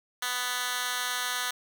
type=tone with high-pass filter; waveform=10% pulse; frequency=248 Hz; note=B3; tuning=7 cents sharp; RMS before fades=-31 dBFS; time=0.22-1.51 s; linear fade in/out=5 ms; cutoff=1800 Hz; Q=0.94; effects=none